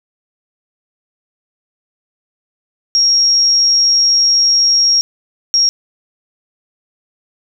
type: tone bursts at uneven times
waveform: sine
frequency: 5588 Hz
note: F8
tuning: in tune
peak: -8 dBFS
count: 2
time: 2.95-5.01 / 5.54-5.69 s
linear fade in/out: 0 ms
effects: none